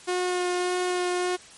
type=tone with vibrato; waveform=sawtooth; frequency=360 Hz; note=F#4; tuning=47 cents flat; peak=-20 dBFS; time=0.07-1.37 s; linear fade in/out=20 ms; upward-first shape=sine; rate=1.7 Hz; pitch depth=10 cents each way; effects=white hiss -48 dBFS RMS until 1.57 s + MP3 48 kbps